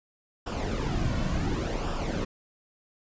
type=noise with flanger; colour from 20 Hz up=brown; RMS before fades=-29 dBFS; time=0.46-2.25 s; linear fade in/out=10 ms; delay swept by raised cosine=0.47 to 2.47 ms; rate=0.69 Hz; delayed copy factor=-0.6; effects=resampled to 16000 Hz